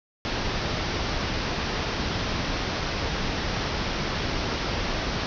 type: low-pass noise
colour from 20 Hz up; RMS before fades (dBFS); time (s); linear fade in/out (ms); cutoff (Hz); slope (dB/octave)
pink; -28; 0.25-5.26; 0; 5800; 96
effects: none